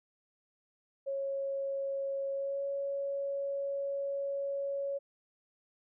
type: tone with pitch glide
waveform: sine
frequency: 549 to 557 Hz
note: C#5 to C#5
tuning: -17 to +8 cents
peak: -32 dBFS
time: 1.06-4.99 s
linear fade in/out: 20 ms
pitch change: +25 cents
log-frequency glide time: 2.33-2.63 s
effects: none